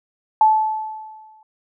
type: tone with exponential decay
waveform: sine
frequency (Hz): 869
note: A5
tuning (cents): -22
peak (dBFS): -8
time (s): 0.41-1.43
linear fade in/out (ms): 2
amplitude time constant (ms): 220
effects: none